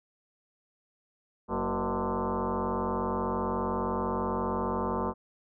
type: tone with frequency modulation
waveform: sine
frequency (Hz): 329.6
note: E4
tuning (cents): 0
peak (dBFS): -27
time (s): 1.48-5.14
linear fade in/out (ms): 50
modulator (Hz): 141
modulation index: 5.8
effects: none